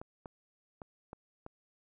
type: clicks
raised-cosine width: 1 ms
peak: -30 dBFS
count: 5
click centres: 0.015 / 0.258 / 0.818 / 1.131 / 1.464 s
effects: none